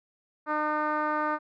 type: tone with low-pass filter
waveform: 10% pulse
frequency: 303.3 Hz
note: D#4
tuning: 44 cents flat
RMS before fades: -28 dBFS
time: 0.46-1.39 s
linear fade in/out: 50 ms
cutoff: 1300 Hz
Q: 2.1
effects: none